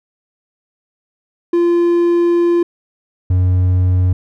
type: tone pair in turn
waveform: triangle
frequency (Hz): 344.8 / 91.33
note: F4 / F#2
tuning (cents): -22 / -22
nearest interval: octave + major seventh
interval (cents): 2300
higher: first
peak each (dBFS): -8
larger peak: neither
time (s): 1.53-2.63 / 3.3-4.13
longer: first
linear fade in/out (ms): 5
effects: none